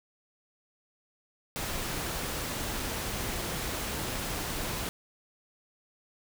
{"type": "noise with dropouts", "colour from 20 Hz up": "pink", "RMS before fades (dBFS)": -34, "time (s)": [1.56, 4.89], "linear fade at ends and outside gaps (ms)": 0, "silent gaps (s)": [2.797, 2.8], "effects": []}